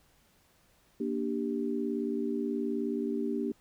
sine chord, G minor, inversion first, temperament just, 235.2 / 294 / 392 Hz, Bb3 / D4 / G4, +16 / +2 / 0 cents, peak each -33 / -34 / -34 dBFS, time 1-3.52 s, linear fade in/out 5 ms, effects pink hiss -66 dBFS RMS until 3.6 s

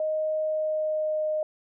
sine tone with pitch glide, 622.3 to 616.6 Hz, D#5 to D#5, 0 to -16 cents, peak -24 dBFS, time 0-1.43 s, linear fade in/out 2 ms, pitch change -16 cents, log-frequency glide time 0.41-1.26 s, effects none

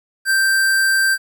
square tone, 1568 Hz, G6, in tune, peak -14 dBFS, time 0.25-1.18 s, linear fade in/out 50 ms, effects 9-bit

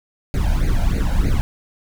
brown noise with flanger, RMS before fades -17 dBFS, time 0.34-1.41 s, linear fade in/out 0 ms, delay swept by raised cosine 0.45 to 1.34 ms, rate 3.2 Hz, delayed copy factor +1, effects none

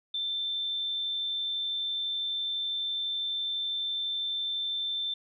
sine tone, 3554 Hz, A7, 17 cents sharp, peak -29 dBFS, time 0.14-5.14 s, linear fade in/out 5 ms, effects none

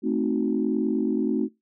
sine chord, A diminished seventh, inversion none, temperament equal, 220 / 261.6 / 311.1 / 370 Hz, A3 / C4 / Eb4 / Gb4, 0 / 0 / 0 / 0 cents, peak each -26 / -26 / -27 / -28 dBFS, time 0.02-1.49 s, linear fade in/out 50 ms, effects noise-tail reverb RT60 0.2 s tail -23 dB re dry + tanh soft clip ceiling -11 dBFS

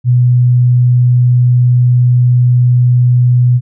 sine tone, 123.5 Hz, B2, in tune, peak -5 dBFS, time 0.04-3.61 s, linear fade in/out 50 ms, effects none

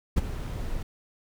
brown noise with ADSR envelope, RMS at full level -19 dBFS, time 0.16-0.83 s, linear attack 18 ms, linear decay 22 ms, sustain -13 dB, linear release 6 ms, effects none

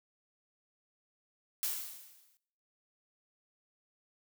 blue noise with exponential decay, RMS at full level -32 dBFS, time 1.63-2.37 s, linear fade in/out 0 ms, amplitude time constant 160 ms, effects noise-tail reverb RT60 0.7 s tail -20 dB re dry

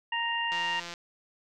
harmonic tone, 932.3 Hz, A#5, in tune, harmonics 1 / 2 / 3, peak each -32 / -32 / -32 dBFS, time 0.12-0.8 s, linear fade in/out 5 ms
click train, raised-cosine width 0.2 ms, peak -22 dBFS, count 73, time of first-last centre 0.52-0.939 s, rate 172 Hz
effects none

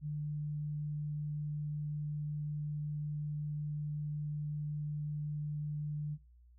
sine tone, 149.1 Hz, D3, 27 cents sharp, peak -35 dBFS, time 0.01-6.18 s, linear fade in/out 50 ms, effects noise-tail reverb RT60 0.3 s tail -22 dB re dry + added 60 Hz sine -58 dBFS peak until 6.58 s

